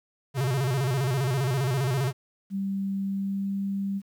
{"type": "tone with vibrato", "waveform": "square", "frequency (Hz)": 131.5, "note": "C3", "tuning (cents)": 9, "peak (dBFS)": -24, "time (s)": [0.34, 2.13], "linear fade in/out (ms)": 50, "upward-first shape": "square", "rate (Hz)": 15, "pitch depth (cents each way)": 110}
{"type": "tone with pitch glide", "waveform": "sine", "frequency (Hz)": [195.6, 197.07], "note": ["G3", "G3"], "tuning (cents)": [-4, 9], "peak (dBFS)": -26, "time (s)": [2.5, 4.02], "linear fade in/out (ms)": 50, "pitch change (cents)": 13, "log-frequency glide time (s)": [3.06, 3.54]}
{"effects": ["10-bit"]}